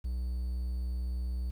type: tone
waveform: triangle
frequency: 61.74 Hz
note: B1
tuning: in tune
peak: -29 dBFS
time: 0.04-1.51 s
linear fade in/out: 10 ms
effects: 10-bit

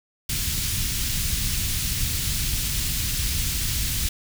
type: band-stop noise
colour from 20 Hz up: pink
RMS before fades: -25 dBFS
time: 0.29-4.09 s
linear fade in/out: 5 ms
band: 130 to 3200 Hz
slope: 12 dB/octave
effects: none

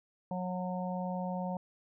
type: harmonic tone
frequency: 182.2 Hz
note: F#3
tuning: 26 cents flat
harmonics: 1 / 3 / 4 / 5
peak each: -35 / -40 / -41 / -42 dBFS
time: 0.31-1.57 s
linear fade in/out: 2 ms
effects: none

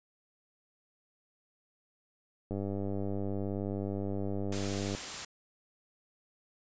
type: click train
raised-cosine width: 2 ms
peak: -23 dBFS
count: 243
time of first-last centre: 2.51-4.95 s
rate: 99.2 Hz
type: noise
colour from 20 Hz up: white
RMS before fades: -39 dBFS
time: 4.52-5.25 s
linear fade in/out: 5 ms
effects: resampled to 16000 Hz

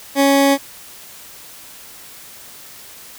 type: tone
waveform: 20% pulse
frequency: 277.2 Hz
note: C#4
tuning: in tune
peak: -6 dBFS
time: 0.15-0.58 s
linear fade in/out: 50 ms
effects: white hiss -39 dBFS RMS until 3.18 s

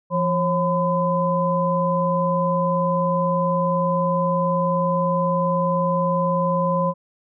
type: tone cluster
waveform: sine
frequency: 170.9 / 541 / 1012 Hz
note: F3 / C#5 / B5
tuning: -37 / -42 / +42 cents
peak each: -22 dBFS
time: 0.1-6.94 s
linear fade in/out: 50 ms
effects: none

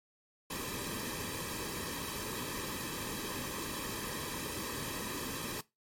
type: noise with comb filter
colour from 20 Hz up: pink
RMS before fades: -39 dBFS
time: 0.5-5.61 s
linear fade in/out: 5 ms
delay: 1.4 ms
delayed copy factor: -0.75
effects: noise-tail reverb RT60 0.2 s tail -19 dB re dry + MP3 64 kbps

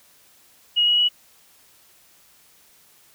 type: tone with pitch steps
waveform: sine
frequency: 2890 / 2910 / 2930 Hz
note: F#7 / F#7 / F#7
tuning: -41 / -29 / -18 cents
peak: -15 dBFS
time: 0.76-1.09 s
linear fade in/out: 20 ms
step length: 110 ms
effects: white hiss -55 dBFS RMS until 3.14 s

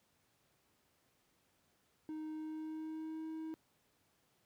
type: tone with pitch glide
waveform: triangle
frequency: 311.1 to 318.2 Hz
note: D#4 to D#4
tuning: 0 to +39 cents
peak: -39 dBFS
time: 2.09-3.54 s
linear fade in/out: 0 ms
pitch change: +39 cents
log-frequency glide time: 2.33-3.27 s
effects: pink hiss -75 dBFS RMS until 4.45 s + high-pass 80 Hz 12 dB/octave

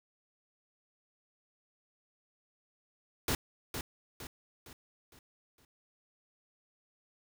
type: noise with echo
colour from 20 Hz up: pink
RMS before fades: -31 dBFS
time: 3.28-3.35 s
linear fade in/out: 2 ms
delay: 460 ms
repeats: 5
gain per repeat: -7 dB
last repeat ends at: 5.65 s
effects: none

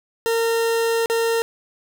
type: tone with dropouts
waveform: 40% pulse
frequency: 458.5 Hz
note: A#4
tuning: 29 cents flat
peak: -17 dBFS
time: 0.26-1.42 s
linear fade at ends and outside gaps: 0 ms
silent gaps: 1.059-1.099 s
effects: none

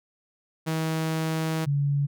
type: tone pair in turn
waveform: sawtooth / sine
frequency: 160 / 142.17 Hz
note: D#3 / C#3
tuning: +49 / +44 cents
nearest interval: major second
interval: 205 cents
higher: first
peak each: -21 dBFS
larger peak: neither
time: 0.66-1.66 / 1.66-2.07 s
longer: first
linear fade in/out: 20 ms
effects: none

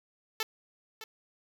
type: tone with echo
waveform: 5% pulse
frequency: 440 Hz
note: A4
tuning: in tune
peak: -18 dBFS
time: 0.4-0.43 s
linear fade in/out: 2 ms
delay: 610 ms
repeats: 1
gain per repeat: -12 dB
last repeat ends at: 1.04 s
effects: none

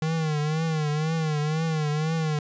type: tone with vibrato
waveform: square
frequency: 155.56 Hz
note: D#3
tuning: in tune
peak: -24 dBFS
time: 0.02-2.39 s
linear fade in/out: 2 ms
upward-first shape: triangle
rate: 2 Hz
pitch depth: 96 cents each way
effects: resampled to 16000 Hz

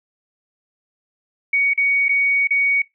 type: tone with dropouts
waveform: sine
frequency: 2240 Hz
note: C#7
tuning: 18 cents sharp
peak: -14 dBFS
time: 1.53-2.82 s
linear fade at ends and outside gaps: 5 ms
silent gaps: 1.736-1.776 / 2.084-2.091 / 2.473-2.506 s
effects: noise-tail reverb RT60 0.2 s tail -20 dB re dry

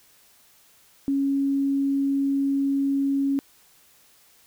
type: tone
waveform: sine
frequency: 276.3 Hz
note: C#4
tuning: 6 cents flat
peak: -20 dBFS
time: 1.08-3.39 s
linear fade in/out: 0 ms
effects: white hiss -57 dBFS RMS until 4.46 s

